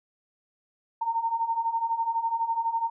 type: beating tone pair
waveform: sine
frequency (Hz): 907 / 919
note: A#5 / A#5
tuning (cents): -48 / -25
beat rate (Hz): 12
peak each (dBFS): -30 / -26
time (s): 1.01-2.9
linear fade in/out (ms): 10
effects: none